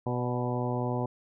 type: harmonic tone with a mistuned harmonic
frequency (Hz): 123.47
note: B2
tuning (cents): 0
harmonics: 1 / 2 / 3 / 4 / 5 / 6 / 7 / 8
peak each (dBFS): -31 / -34 / -36 / -37 / -38 / -39 / -39 / -40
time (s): 0.06-1.06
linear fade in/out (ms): 5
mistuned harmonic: 5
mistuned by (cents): -30
effects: none